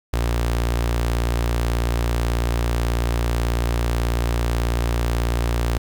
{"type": "tone with notch filter", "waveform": "sawtooth", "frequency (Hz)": 58.27, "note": "A#1", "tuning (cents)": 0, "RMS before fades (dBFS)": -21, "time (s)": [0.13, 5.78], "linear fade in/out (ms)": 5, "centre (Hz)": 190, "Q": 1.9, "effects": ["7-bit"]}